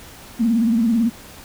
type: tone with vibrato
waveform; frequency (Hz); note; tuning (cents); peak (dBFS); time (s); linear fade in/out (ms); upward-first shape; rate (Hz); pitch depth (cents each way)
sine; 228.9; A#3; -31; -14; 0.39-1.1; 20; sine; 18; 98
effects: pink hiss -41 dBFS RMS until 1.44 s